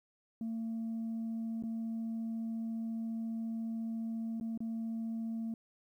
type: tone with dropouts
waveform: sine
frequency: 226.2 Hz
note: A3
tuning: 48 cents sharp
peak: -33 dBFS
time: 0.41-5.54 s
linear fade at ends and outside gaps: 2 ms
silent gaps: 1.625-1.636 / 4.4-4.41 / 4.576-4.604 s
effects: tanh soft clip ceiling -33 dBFS + 12-bit